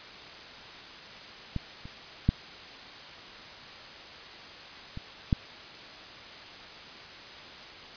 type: clicks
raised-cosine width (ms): 5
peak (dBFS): -18 / -30 / -9 / -25 / -10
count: 5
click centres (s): 1.563 / 1.855 / 2.29 / 4.974 / 5.328
effects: white hiss -45 dBFS RMS until 7.96 s + resampled to 11025 Hz